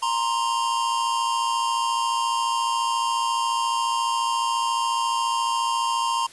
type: tone pair together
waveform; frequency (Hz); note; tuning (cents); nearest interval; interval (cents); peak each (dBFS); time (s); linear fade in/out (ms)
square; 933.7 / 1048; A#5 / C6; +3 / +2; major second; 199; -25; 0.02-6.27; 10
effects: white hiss -47 dBFS RMS until 6.32 s + resampled to 24000 Hz